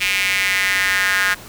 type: tone with high-pass filter sweep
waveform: square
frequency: 96 Hz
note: G2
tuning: 36 cents flat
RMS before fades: -18 dBFS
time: 0-1.35 s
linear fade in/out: 20 ms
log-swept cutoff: 2400 to 1600 Hz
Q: 4.1
effects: pink hiss -38 dBFS RMS until 1.48 s